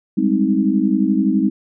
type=chord; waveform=sine; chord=Ab major seventh; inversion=third; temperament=equal with one note detuned; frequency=196 / 207.7 / 261.6 / 314.2 Hz; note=G3 / Ab3 / C4 / Eb4; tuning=0 / 0 / 0 / +17 cents; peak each=-19 dBFS; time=0.17-1.5 s; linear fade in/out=10 ms; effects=none